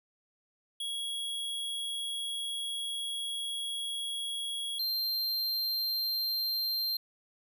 square tone pair in turn, 3322 / 4164 Hz, G#7 / C8, 0 / -9 cents, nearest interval major third, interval 391 cents, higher second, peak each -34 / -30 dBFS, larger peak second, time 0.8-4.79 / 4.79-6.97 s, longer first, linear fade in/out 5 ms, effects none

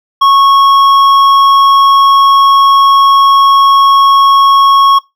triangle tone with hard clipping, 1100 Hz, C#6, 14 cents flat, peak -5 dBFS, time 0.21-4.99 s, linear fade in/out 10 ms, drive 11 dB, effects noise-tail reverb RT60 0.2 s tail -23 dB re dry

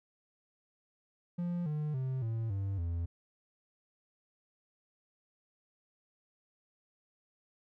triangle tone with pitch steps, 174.61 / 151.13 / 130.81 / 113.22 / 98 / 84.82 Hz, F3 / D3 / C3 / A2 / G2 / E2, 0 / +50 / 0 / +50 / 0 / +50 cents, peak -30 dBFS, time 1.38-3.06 s, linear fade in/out 10 ms, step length 280 ms, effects none

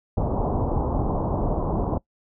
pink low-pass noise, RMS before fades -24 dBFS, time 0.17-1.98 s, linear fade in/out 5 ms, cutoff 1000 Hz, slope 48 dB/octave, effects noise-tail reverb RT60 0.1 s tail -21 dB re dry

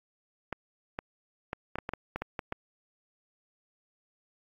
clicks, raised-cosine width 0.5 ms, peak -18 dBFS, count 11, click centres 0.527 / 0.989 / 1.531 / 1.756 / 1.786 / 1.891 / 1.936 / 2.16 / 2.22 / 2.392 / 2.524 s, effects AAC 64 kbps

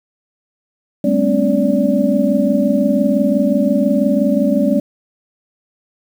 sine tone cluster, 197.4 / 217.2 / 256.2 / 282 / 579 Hz, G3 / A3 / C4 / C#4 / D5, +12 / -22 / -36 / +30 / -25 cents, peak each -18 dBFS, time 1.04-4.8 s, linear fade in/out 5 ms, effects 7-bit

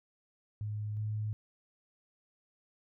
sine tone pair in turn, 105.6 / 107.01 Hz, G#2 / A2, +29 / -48 cents, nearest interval unison, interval 23 cents, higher second, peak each -34 / -32 dBFS, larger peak second, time 0.61-0.97 / 0.97-1.33 s, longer neither, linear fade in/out 0 ms, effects none

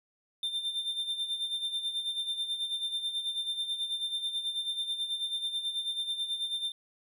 triangle tone with tremolo, 3589 Hz, A7, 34 cents sharp, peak -27 dBFS, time 0.43-6.72 s, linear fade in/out 2 ms, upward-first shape sine, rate 9.2 Hz, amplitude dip 65%, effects none

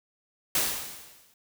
white noise with exponential decay, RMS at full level -23 dBFS, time 0.55-1.34 s, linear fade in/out 2 ms, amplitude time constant 170 ms, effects none

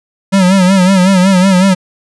square tone with vibrato, 187.9 Hz, F#3, 27 cents sharp, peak -6 dBFS, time 0.32-1.75 s, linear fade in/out 20 ms, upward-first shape sine, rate 5.4 Hz, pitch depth 83 cents each way, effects resampled to 24000 Hz

